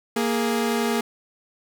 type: tone pair together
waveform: sawtooth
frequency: 233.1 / 415.3 Hz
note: A#3 / G#4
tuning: 0 / 0 cents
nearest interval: minor seventh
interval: 1000 cents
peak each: -19 / -21 dBFS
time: 0.16-1.01 s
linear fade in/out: 5 ms
effects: none